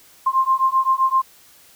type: beating tone pair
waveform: sine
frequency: 1052 / 1059.7 Hz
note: C6 / C6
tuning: +9 / +22 cents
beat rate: 7.7 Hz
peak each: -18 dBFS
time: 0.26-1.22 s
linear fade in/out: 10 ms
effects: white hiss -50 dBFS RMS until 1.75 s